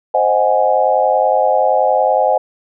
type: chord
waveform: sine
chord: Ab dominant seventh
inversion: first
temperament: equal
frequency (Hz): 523.3 / 622.3 / 740 / 830.6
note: C5 / Eb5 / Gb5 / Ab5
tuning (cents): 0 / 0 / 0 / 0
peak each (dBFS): -16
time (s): 0.14-2.38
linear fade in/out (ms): 5
effects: none